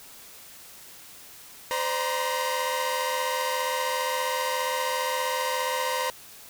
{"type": "tone cluster", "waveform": "sawtooth", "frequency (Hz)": [514, 591, 946, 1043], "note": ["C5", "D5", "A#5", "C6"], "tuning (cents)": [-31, 11, 25, -6], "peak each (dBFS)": [-26, -32, -25, -31], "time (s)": [1.71, 6.1], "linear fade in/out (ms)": 0, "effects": ["white hiss -47 dBFS RMS until 6.49 s"]}